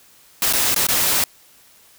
white noise with dropouts, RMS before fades -18 dBFS, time 0.42-1.24 s, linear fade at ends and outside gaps 2 ms, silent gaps 0.527-0.534 / 0.745-0.761 / 0.869-0.886 s, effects white hiss -51 dBFS RMS until 1.98 s

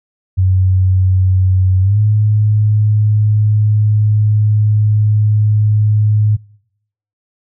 sine tone with pitch glide, 93.5 to 106.17 Hz, F#2 to G#2, +19 to +39 cents, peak -8 dBFS, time 0.37-6.37 s, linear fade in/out 20 ms, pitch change +220 cents, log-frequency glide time 1.81-1.99 s, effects noise-tail reverb RT60 0.8 s tail -26 dB re dry

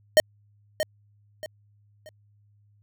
square tone with echo, 618 Hz, D#5, 12 cents flat, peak -13 dBFS, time 0.17-0.2 s, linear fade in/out 0 ms, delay 630 ms, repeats 3, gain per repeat -10 dB, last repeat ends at 2.09 s, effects added 103 Hz sine -58 dBFS peak until 2.82 s

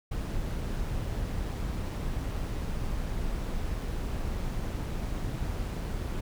brown noise with amplitude modulation, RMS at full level -31 dBFS, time 0.11-6.21 s, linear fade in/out 10 ms, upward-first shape sine, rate 165 Hz, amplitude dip 25%, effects none

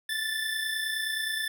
25% pulse tone pair together, 1752 / 1781.6 Hz, A6 / A6, -8 / +21 cents, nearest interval unison, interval 29 cents, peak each -26 / -31 dBFS, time 0.09-1.48 s, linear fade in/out 5 ms, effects none

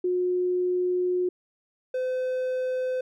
sine / triangle tone pair in turn, 361.3 / 511 Hz, F#4 / C5, -41 / -41 cents, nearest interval tritone, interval 600 cents, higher second, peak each -22 / -23 dBFS, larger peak first, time 0.04-1.29 / 1.94-3.01 s, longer first, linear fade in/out 5 ms, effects none

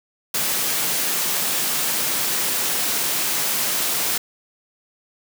white high-pass noise, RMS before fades -22 dBFS, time 0.34-4.18 s, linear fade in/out 5 ms, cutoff 120 Hz, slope 96 dB/octave, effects none

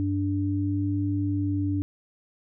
sine tone pair together, 97.5 / 291.9 Hz, G2 / D4, -9 / -10 cents, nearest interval octave + perfect fifth, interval 1899 cents, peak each -26 dBFS, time 0-1.82 s, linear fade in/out 0 ms, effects none

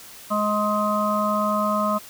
harmonic tone, 209.8 Hz, G#3, 18 cents sharp, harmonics 1 / 3 / 5 / 6, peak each -25 / -25 / -25 / -25 dBFS, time 0.3-1.99 s, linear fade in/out 20 ms, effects white hiss -43 dBFS RMS until 2.09 s

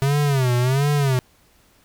square tone with vibrato, 133.8 Hz, C3, 39 cents sharp, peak -17 dBFS, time 0.02-1.19 s, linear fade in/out 0 ms, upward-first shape sine, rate 1.4 Hz, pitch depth 160 cents each way, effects pink hiss -57 dBFS RMS until 1.84 s

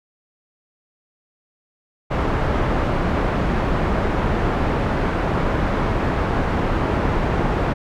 pink low-pass noise, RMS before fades -20 dBFS, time 2.1-7.74 s, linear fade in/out 20 ms, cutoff 1400 Hz, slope 12 dB/octave, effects none

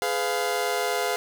sawtooth chord, F diminished, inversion first, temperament just, 419.1 / 502.9 / 698.5 Hz, Ab4 / Cb5 / F5, +16 / +31 / 0 cents, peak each -25 / -25 / -24 dBFS, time 0.02-1.16 s, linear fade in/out 0 ms, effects none

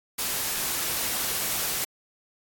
white noise, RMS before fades -28 dBFS, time 0.18-1.85 s, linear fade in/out 10 ms, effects AAC 64 kbps

